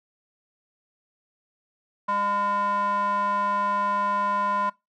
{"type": "tone with band-pass filter", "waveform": "square", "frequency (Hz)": 202.9, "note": "G#3", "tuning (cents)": -40, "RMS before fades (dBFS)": -25, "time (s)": [2.08, 4.7], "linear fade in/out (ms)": 10, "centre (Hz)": 1100, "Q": 7.3, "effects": ["noise-tail reverb RT60 0.2 s tail -21 dB re dry"]}